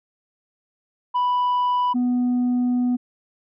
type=tone pair in turn; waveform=sine; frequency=987.8 / 246.9 Hz; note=B5 / B3; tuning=0 / 0 cents; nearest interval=2 octaves; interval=2400 cents; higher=first; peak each=-15 / -15 dBFS; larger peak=neither; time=1.14-1.94 / 1.94-2.97 s; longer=second; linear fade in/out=20 ms; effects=tanh soft clip ceiling -17 dBFS